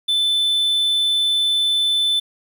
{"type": "tone", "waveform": "triangle", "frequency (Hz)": 3520, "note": "A7", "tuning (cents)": 0, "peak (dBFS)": -14, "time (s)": [0.08, 2.2], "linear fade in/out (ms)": 10, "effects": ["8-bit"]}